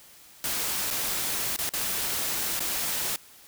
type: noise with dropouts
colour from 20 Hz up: white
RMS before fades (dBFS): -29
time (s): 0.44-3.16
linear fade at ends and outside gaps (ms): 1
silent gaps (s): 0.904-0.909 / 1.563-1.588 / 1.692-1.736 / 2.594-2.604
effects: white hiss -52 dBFS RMS until 3.47 s